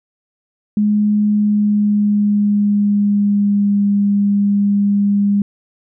sine tone with pitch glide, 209 to 202.2 Hz, G#3 to G#3, +11 to -46 cents, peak -11 dBFS, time 0.77-5.42 s, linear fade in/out 2 ms, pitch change -57 cents, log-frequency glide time 1.28-3.84 s, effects none

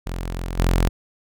sawtooth tone with level steps, 43.65 Hz, F1, in tune, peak -22 / -12 dBFS, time 0.06-0.89 s, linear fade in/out 10 ms, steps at 0.58 s, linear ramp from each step 5 ms, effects none

